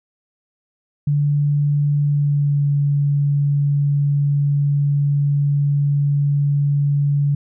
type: tone with pitch glide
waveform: sine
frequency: 145.3 to 143.13 Hz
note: D3 to D3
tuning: -18 to -44 cents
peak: -14 dBFS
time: 1.07-7.35 s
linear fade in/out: 5 ms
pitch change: -26 cents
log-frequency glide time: 2.01-2.68 s
effects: none